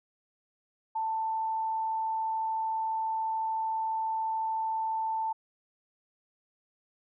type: tone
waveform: sine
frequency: 887 Hz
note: A5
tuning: 14 cents sharp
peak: -28 dBFS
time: 0.95-5.33 s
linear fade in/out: 10 ms
effects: none